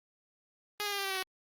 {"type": "tone with pitch steps", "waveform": "5% pulse", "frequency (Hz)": [415.2, 408.3, 401.5, 394.9, 388.3, 381.8, 375.5], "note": ["G#4", "G#4", "G4", "G4", "G4", "G4", "F#4"], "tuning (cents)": [0, -29, 41, 13, -16, -46, 26], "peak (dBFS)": -21, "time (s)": [0.8, 1.227], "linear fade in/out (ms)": 0, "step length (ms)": 61, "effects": ["Opus 32 kbps"]}